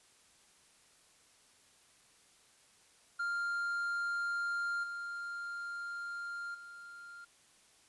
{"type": "tone with level steps", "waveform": "triangle", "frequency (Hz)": 1396.9, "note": "F6", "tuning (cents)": 0, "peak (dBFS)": [-31, -37, -46], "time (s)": [3.19, 7.25], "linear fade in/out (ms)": 10, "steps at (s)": [4.83, 6.54], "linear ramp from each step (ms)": 10, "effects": ["white hiss -65 dBFS RMS until 7.88 s", "resampled to 24000 Hz"]}